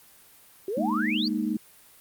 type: exponential sweep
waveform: sine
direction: up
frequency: 366.6 to 4746 Hz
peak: -27 dBFS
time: 0.68-1.28 s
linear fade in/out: 2 ms
type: chord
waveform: sine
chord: Ab suspended second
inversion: none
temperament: equal with one note detuned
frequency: 207.7 / 233.1 / 309.3 Hz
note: Ab3 / Bb3 / Eb4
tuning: 0 / 0 / -10 cents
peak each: -29 dBFS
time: 0.77-1.57 s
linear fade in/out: 5 ms
effects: white hiss -54 dBFS RMS until 2 s + Opus 32 kbps